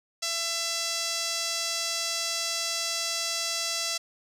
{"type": "tone with band-pass filter", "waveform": "sawtooth", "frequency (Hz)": 670, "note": "E5", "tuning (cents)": 28, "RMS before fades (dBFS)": -30, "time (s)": [0.22, 3.98], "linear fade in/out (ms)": 10, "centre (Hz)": 5600, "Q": 1.8, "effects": []}